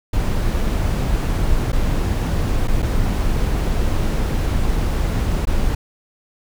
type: noise with dropouts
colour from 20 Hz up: brown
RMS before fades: -18 dBFS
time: 0.13-5.75 s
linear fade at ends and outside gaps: 5 ms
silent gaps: 1.72-1.728 / 2.675-2.68 / 2.822-2.826 / 5.454-5.471 s
effects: none